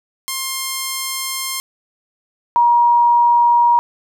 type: tone pair in turn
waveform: 5% pulse / sine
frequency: 1060 / 951.3 Hz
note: C6 / A#5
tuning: +22 / +35 cents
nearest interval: major second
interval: 187 cents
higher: first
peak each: -9 dBFS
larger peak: neither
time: 0.28-1.6 / 2.56-3.79 s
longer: first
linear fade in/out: 0 ms
effects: none